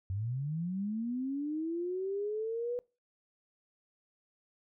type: linear sweep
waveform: sine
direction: up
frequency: 91.2 to 493.9 Hz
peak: -32 dBFS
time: 0.1-2.79 s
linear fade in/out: 0 ms
effects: noise-tail reverb RT60 0.3 s tail -25 dB re dry